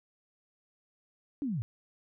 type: linear sweep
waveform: sine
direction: down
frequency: 300 to 98 Hz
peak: -30 dBFS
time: 1.42-1.62 s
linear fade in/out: 0 ms
effects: none